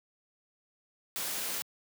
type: noise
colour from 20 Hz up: white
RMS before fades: -35 dBFS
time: 1.16-1.62 s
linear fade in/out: 0 ms
effects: high-pass 150 Hz 12 dB/octave